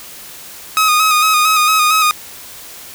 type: tone with vibrato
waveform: sawtooth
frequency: 1253 Hz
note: D#6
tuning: 12 cents sharp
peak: -6 dBFS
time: 0.77-2.11 s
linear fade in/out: 0 ms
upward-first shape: square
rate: 4.4 Hz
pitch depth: 32 cents each way
effects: white hiss -34 dBFS RMS until 2.94 s